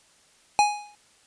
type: tone with exponential decay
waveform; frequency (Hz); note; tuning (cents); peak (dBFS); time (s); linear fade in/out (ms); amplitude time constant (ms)
square; 830.6; G#5; 0; -14; 0.59-0.95; 0; 77
effects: white hiss -59 dBFS RMS until 1.26 s + resampled to 22050 Hz